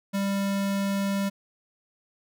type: tone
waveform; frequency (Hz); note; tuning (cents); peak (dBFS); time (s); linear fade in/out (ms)
square; 197.7; G3; +15; -25; 0.13-1.3; 20
effects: none